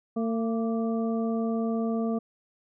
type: harmonic tone with a mistuned harmonic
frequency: 226.3 Hz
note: A3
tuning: 49 cents sharp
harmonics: 1 / 2 / 3 / 5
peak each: -26 / -32 / -35 / -42 dBFS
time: 0.16-2.19 s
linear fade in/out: 10 ms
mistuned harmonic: 5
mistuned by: +55 cents
effects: none